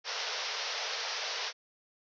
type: band-pass noise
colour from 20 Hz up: white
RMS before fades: -36 dBFS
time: 0.04-1.53 s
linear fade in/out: 50 ms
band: 420 to 5900 Hz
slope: 96 dB/octave
effects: none